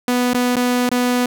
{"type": "tone with dropouts", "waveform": "sawtooth", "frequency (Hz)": 246.9, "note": "B3", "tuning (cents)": 0, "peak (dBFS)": -11, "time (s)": [0.08, 1.26], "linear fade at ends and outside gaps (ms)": 2, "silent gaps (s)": [[0.334, 0.345], [0.557, 0.566], [0.892, 0.915]], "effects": []}